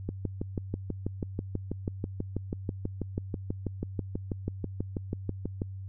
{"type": "click train", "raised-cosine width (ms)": 3, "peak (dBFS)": -18, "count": 35, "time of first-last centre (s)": [0.09, 5.618], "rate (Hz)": 6.15, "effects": ["added 96 Hz sine -37 dBFS peak until 5.88 s"]}